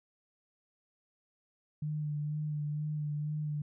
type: tone with vibrato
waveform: sine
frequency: 150 Hz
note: D3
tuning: 37 cents sharp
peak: -32 dBFS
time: 1.82-3.62 s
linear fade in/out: 5 ms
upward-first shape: sine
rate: 2.1 Hz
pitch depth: 24 cents each way
effects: none